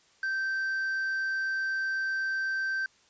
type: tone with quantisation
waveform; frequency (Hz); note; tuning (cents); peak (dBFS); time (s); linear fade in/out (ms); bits
triangle; 1558; G6; -11; -26; 0.23-2.86; 2; 9
effects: white hiss -63 dBFS RMS until 3.09 s + resampled to 16000 Hz